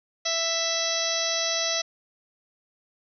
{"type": "harmonic tone", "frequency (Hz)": 661, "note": "E5", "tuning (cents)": 5, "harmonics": [1, 2, 3, 4, 5, 6, 7, 8, 9], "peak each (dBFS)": [-31, -37, -34, -37, -34, -31, -36, -31, -30], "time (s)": [0.25, 1.82], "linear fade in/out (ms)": 10, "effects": []}